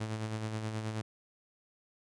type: tone with tremolo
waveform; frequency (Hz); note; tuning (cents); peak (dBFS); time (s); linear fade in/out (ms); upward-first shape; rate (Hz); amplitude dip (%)
sawtooth; 109.3; A2; -11; -29; 0-1.02; 10; sine; 9.4; 45
effects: resampled to 22050 Hz